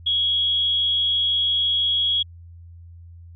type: tone with amplitude modulation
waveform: sine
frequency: 3322 Hz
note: G#7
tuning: in tune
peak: -16 dBFS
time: 0.06-2.23 s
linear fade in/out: 10 ms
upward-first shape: sine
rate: 240 Hz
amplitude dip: 40%
effects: added 85 Hz sine -40 dBFS peak until 3.35 s